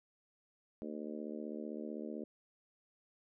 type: harmonic tone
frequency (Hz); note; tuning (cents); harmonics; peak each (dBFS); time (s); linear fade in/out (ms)
75.7; D#2; -47; 3 / 4 / 5 / 6 / 7 / 8; -44 / -46 / -48 / -50 / -51 / -52; 0.82-2.24; 0
effects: none